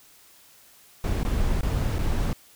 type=noise with dropouts; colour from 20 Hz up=brown; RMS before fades=-24 dBFS; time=1.04-2.33 s; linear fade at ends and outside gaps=1 ms; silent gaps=1.233-1.25 / 1.61-1.631 / 1.984-1.99 s; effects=white hiss -54 dBFS RMS until 2.55 s